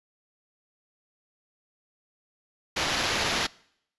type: noise with sample-and-hold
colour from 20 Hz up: white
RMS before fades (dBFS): -27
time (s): 2.76-3.47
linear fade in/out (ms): 10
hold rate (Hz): 8820
effects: noise-tail reverb RT60 0.7 s tail -23 dB re dry + resampled to 24000 Hz